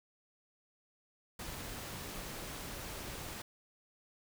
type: noise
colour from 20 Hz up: pink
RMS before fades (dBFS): -44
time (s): 1.39-3.42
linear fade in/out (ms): 5
effects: none